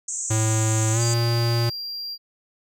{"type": "band-pass noise", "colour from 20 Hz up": "pink", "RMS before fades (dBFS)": -29, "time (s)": [0.08, 1.14], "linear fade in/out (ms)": 5, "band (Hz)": [6300, 8200], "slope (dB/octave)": 96}
{"type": "tone with pitch glide", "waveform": "square", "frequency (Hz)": [110, 117.22], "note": ["A2", "A#2"], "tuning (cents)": [0, 10], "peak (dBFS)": -20, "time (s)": [0.3, 1.7], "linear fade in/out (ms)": 10, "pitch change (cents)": 110, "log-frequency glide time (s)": [0.92, 1]}
{"type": "tone", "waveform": "triangle", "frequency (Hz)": 4755, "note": "D8", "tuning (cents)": 21, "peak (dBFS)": -28, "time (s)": [0.99, 2.18], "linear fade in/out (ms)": 50}
{"effects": []}